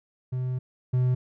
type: tone pair in turn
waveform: triangle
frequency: 127.3 / 126.27 Hz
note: C3 / B2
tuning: -47 / +39 cents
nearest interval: unison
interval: 14 cents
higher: first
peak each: -24 / -18 dBFS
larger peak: second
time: 0.32-0.59 / 0.93-1.15 s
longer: first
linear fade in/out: 10 ms
effects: none